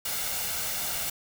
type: noise with comb filter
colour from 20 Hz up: white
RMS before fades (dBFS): -31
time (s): 0.05-1.1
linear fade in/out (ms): 5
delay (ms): 1.4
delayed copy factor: +0.5
effects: none